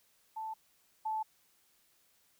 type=tone pair in turn; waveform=sine; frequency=880 / 872.4 Hz; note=A5 / A5; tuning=0 / -15 cents; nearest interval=unison; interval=15 cents; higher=first; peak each=-37 / -32 dBFS; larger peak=second; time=0.36-0.54 / 1.05-1.23 s; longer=neither; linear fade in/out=10 ms; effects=white hiss -70 dBFS RMS until 2.39 s